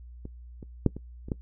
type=clicks; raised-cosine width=3 ms; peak=-26 / -28 / -7 / -24 / -27 / -15 dBFS; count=6; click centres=0.254 / 0.628 / 0.863 / 0.966 / 1.285 / 1.318 s; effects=noise-tail reverb RT60 0.1 s tail -20 dB re dry + added 60 Hz sine -43 dBFS peak until 1.41 s